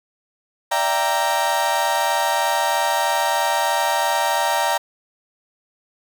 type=chord; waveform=35% pulse; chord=E half-diminished seventh; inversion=third; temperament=equal with one note detuned; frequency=587.3 / 670.4 / 784 / 932.3 Hz; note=D5 / E5 / G5 / Bb5; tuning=0 / +29 / 0 / 0 cents; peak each=-24 / -24 / -22 / -19 dBFS; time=0.71-4.78 s; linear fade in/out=10 ms; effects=none